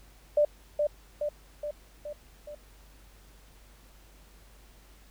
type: tone with echo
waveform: sine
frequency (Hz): 592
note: D5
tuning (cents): +14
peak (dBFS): -19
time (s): 0.37-0.45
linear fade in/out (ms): 5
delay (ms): 420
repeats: 5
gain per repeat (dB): -4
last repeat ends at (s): 2.55
effects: added 49 Hz sine -54 dBFS peak until 5.1 s + pink hiss -59 dBFS RMS until 5.1 s